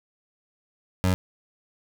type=tone; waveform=25% pulse; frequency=92.5 Hz; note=F#2; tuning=in tune; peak=-16 dBFS; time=1.04-1.14 s; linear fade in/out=0 ms; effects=none